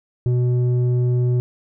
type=tone with low-pass filter; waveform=square; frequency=123.47 Hz; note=B2; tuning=in tune; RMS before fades=-18 dBFS; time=0.26-1.4 s; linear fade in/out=0 ms; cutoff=280 Hz; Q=1.9; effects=none